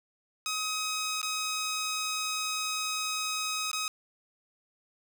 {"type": "tone with dropouts", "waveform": "10% pulse", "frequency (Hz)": 1265, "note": "D#6", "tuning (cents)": 28, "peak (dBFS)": -22, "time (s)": [0.46, 3.88], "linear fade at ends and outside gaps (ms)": 1, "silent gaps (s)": [[1.216, 1.229], [3.715, 3.731]], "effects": []}